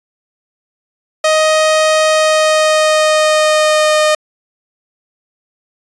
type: tone with pitch glide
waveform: sawtooth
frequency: 625 to 613.6 Hz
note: D#5 to D#5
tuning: +8 to -24 cents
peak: -5 dBFS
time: 1.24-4.15 s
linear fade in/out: 5 ms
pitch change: -32 cents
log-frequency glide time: 2.1-4 s
effects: resampled to 22050 Hz